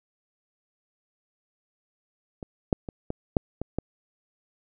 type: clicks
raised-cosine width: 2 ms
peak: -23 / -7 / -21 / -16 / -6 / -17 / -13 dBFS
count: 7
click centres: 2.428 / 2.728 / 2.888 / 3.104 / 3.368 / 3.616 / 3.786 s
effects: none